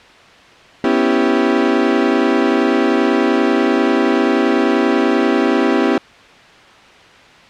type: chord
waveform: 35% pulse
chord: C# half-diminished seventh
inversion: third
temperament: equal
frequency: 246.9 / 277.2 / 329.6 / 392 Hz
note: B3 / C#4 / E4 / G4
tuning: 0 / 0 / 0 / 0 cents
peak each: -16 dBFS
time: 0.84-5.98 s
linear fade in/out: 2 ms
effects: white hiss -42 dBFS RMS until 7.49 s + low-pass 3000 Hz 12 dB/octave